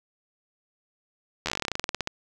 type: slowing click train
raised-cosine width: 0.2 ms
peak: -10 dBFS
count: 20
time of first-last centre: 1.46-2.074 s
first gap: 12 ms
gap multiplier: 1.1
effects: none